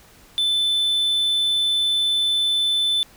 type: tone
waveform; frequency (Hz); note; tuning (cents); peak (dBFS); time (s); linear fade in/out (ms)
triangle; 3520; A7; 0; -16; 0.38-3.03; 0
effects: pink hiss -50 dBFS RMS until 3.16 s